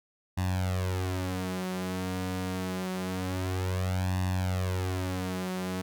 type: tone with flanger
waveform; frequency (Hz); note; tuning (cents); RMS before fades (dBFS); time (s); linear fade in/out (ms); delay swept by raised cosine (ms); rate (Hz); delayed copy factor
sawtooth; 92.5; F#2; 0; -31; 0.37-5.82; 10; 1.1 to 6.7; 0.26; +0.95
effects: none